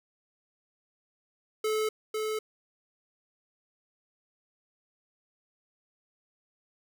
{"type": "tone with echo", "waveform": "square", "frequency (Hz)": 432.9, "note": "A4", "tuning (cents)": -28, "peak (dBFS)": -27, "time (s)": [1.64, 1.89], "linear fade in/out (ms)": 5, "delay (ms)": 500, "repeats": 1, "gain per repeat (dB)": -3, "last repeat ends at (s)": 2.39, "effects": []}